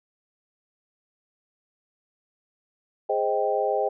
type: chord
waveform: sine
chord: Ab major seventh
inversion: none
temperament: equal with one note detuned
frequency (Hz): 415.3 / 523.3 / 625.1 / 784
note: Ab4 / C5 / Eb5 / G5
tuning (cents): 0 / 0 / +8 / 0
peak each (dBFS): -27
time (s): 3.09-3.89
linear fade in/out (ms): 10
effects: none